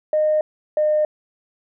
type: tone pair in turn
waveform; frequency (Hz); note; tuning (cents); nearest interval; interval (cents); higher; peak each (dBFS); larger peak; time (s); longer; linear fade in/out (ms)
sine; 614 / 608.4; D#5 / D#5; -23 / -39; unison; 16; first; -14; neither; 0.13-0.41 / 0.77-1.05; neither; 2
effects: tanh soft clip ceiling -10 dBFS